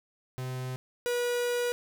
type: tone pair in turn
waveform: 45% pulse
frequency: 128.4 / 484.8 Hz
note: C3 / B4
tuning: -32 / -32 cents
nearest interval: octave + major seventh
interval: 2300 cents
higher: second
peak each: -33 / -27 dBFS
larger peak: second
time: 0.38-0.76 / 1.06-1.72 s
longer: second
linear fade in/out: 0 ms
effects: none